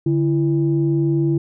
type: tone pair together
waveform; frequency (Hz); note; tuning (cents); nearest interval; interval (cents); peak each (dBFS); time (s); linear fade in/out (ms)
sine; 145.1 / 334.1; D3 / E4; -21 / +23; octave + major second; 1444; -17; 0.06-1.38; 5
effects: tanh soft clip ceiling -8 dBFS